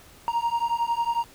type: beating tone pair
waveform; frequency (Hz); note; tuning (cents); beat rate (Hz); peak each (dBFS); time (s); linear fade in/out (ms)
triangle; 930 / 941; A#5 / A#5; -4 / +16; 11; -24; 0.28-1.24; 0
effects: pink hiss -51 dBFS RMS until 1.34 s